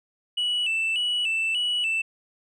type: tone with vibrato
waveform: sine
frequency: 2794 Hz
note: F7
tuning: in tune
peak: -20 dBFS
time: 0.37-2.02 s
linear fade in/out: 10 ms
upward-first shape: square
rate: 1.7 Hz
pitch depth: 87 cents each way
effects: tanh soft clip ceiling -21 dBFS